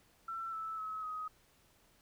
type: tone with pitch steps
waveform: sine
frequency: 1342 / 1313.6 / 1285.8 / 1258.7 Hz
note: E6 / E6 / E6 / D#6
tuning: +31 / -6 / -43 / +20 cents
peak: -38 dBFS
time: 0.28-1.28 s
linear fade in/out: 5 ms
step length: 250 ms
effects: pink hiss -68 dBFS RMS until 2.01 s